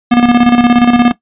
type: tone with tremolo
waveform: square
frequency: 240.9 Hz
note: B3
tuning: 43 cents flat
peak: -4 dBFS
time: 0.11-1.12 s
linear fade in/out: 10 ms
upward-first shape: square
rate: 17 Hz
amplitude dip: 60%
effects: noise-tail reverb RT60 0.1 s tail -17 dB re dry + resampled to 8000 Hz